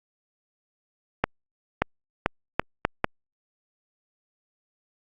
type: accelerating click train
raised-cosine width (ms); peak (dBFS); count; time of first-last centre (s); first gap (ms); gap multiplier
0.5; -4; 6; 1.24-3.044; 580; 0.76
effects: Opus 48 kbps